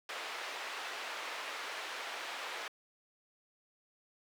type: band-pass noise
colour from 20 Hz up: white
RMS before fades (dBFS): -42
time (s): 0.09-2.68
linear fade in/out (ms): 2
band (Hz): 490 to 2600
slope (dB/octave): 12
effects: high-pass 300 Hz 12 dB/octave